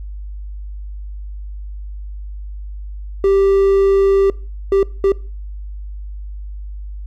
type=tone bursts at uneven times; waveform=triangle; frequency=392 Hz; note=G4; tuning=in tune; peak=-8 dBFS; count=3; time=3.24-4.3 / 4.72-4.83 / 5.04-5.12 s; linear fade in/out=2 ms; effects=noise-tail reverb RT60 0.4 s tail -22 dB re dry + added 50 Hz sine -26 dBFS peak until 7.06 s